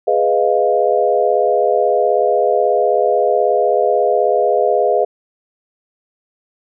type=chord; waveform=sine; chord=F half-diminished seventh; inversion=first; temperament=equal; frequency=415.3 / 493.9 / 622.3 / 698.5 Hz; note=Ab4 / Cb5 / Eb5 / F5; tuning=0 / 0 / 0 / 0 cents; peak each=-17 dBFS; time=0.07-5.05 s; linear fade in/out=10 ms; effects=none

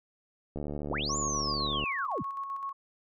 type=click train; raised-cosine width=2 ms; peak=-23 dBFS; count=95; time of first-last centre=0.56-1.839 s; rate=73.5 Hz
type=linear two-way sweep; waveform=sine; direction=up then down; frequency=61.74 to 7190 to 61.74 Hz; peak=-31 dBFS; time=0.9-2.23 s; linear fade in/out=10 ms; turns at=1.17 s
type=tone with tremolo; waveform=sine; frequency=1100 Hz; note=C#6; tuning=14 cents flat; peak=-32 dBFS; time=1.09-2.73 s; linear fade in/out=10 ms; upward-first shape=square; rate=7.8 Hz; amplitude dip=40%
effects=none

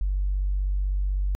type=tone; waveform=sine; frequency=48 Hz; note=G1; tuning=36 cents flat; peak=-21 dBFS; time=0.01-1.35 s; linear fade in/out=0 ms; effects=tanh soft clip ceiling -17 dBFS

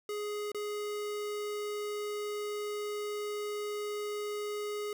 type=tone with dropouts; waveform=square; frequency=416.6 Hz; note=G#4; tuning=5 cents sharp; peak=-35 dBFS; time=0.09-4.93 s; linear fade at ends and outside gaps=2 ms; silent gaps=0.518-0.546 s; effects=none

